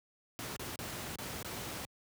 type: noise with dropouts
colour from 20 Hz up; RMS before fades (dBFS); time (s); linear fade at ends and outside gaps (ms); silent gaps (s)
pink; -41; 0.39-1.85; 0; 0.564-0.595 / 0.758-0.79 / 1.157-1.186 / 1.427-1.446
effects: high-pass 80 Hz 12 dB/octave